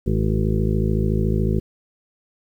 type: harmonic tone with a mistuned harmonic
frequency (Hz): 53.8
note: A1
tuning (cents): -38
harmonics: 1 / 2 / 3 / 4 / 6 / 7 / 8 / 9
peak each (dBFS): -22 / -23 / -24 / -25 / -32 / -27 / -33 / -35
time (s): 0.06-1.6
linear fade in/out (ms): 10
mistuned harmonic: 6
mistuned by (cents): +25
effects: 9-bit